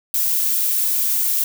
violet noise, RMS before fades -19 dBFS, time 0.14-1.44 s, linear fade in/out 2 ms, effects none

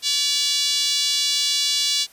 5% pulse tone with high-pass filter, 573 Hz, D5, 43 cents flat, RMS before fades -21 dBFS, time 0.02-2.07 s, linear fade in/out 50 ms, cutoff 3600 Hz, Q 2.3, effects white hiss -50 dBFS RMS until 2.12 s + resampled to 32000 Hz

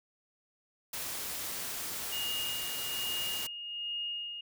white noise, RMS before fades -38 dBFS, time 0.93-3.47 s, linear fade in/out 5 ms
sine tone with tremolo, 2851 Hz, F7, 35 cents sharp, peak -33 dBFS, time 2.12-4.41 s, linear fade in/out 5 ms, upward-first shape sine, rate 1.2 Hz, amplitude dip 50%
effects none

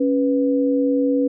sine tone pair together, 276.5 / 492.7 Hz, C#4 / B4, -4 / -4 cents, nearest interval minor seventh, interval 1000 cents, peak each -17 / -20 dBFS, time 0-1.28 s, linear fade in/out 10 ms, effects none

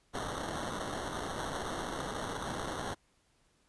white noise with sample-and-hold, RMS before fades -38 dBFS, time 0.13-2.95 s, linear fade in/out 20 ms, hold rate 2450 Hz, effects pink hiss -71 dBFS RMS until 3.68 s + resampled to 24000 Hz

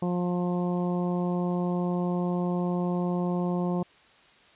harmonic tone, 177.5 Hz, F3, 28 cents sharp, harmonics 1 / 2 / 3 / 4 / 5 / 6, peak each -26 / -32 / -36 / -38 / -40 / -42 dBFS, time 0.02-3.83 s, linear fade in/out 5 ms, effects white hiss -57 dBFS RMS until 4.55 s + resampled to 8000 Hz

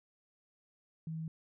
sine tone, 160.6 Hz, E3, 45 cents flat, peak -37 dBFS, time 1.07-1.28 s, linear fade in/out 2 ms, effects none

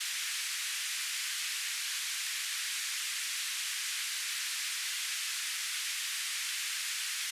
pink band-pass noise, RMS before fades -36 dBFS, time 0-7.31 s, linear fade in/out 10 ms, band 1800 to 11000 Hz, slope 24 dB/octave, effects resampled to 32000 Hz

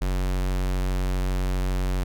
square tone, 46.25 Hz, F#1, in tune, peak -23 dBFS, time 0.01-2.04 s, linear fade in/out 10 ms, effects none

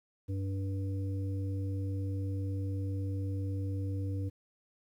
harmonic tone, 97 Hz, G2, 18 cents flat, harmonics 1 / 3 / 5, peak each -32 / -41 / -47 dBFS, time 0.28-4.3 s, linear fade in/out 20 ms, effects 11-bit

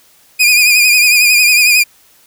sawtooth tone with vibrato, 2450 Hz, D#7, 27 cents flat, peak -3 dBFS, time 0.39-1.84 s, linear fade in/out 20 ms, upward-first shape triangle, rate 11 Hz, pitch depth 64 cents each way, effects white hiss -48 dBFS RMS until 2.26 s

